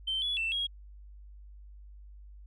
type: tone with pitch steps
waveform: sine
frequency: 3108 / 3404 / 2674 / 3292 Hz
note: G7 / G#7 / E7 / G#7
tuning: -16 / +42 / +24 / -16 cents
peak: -28 dBFS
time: 0.07-0.67 s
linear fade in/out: 10 ms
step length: 150 ms
effects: tanh soft clip ceiling -24 dBFS + added 50 Hz sine -47 dBFS peak until 2.46 s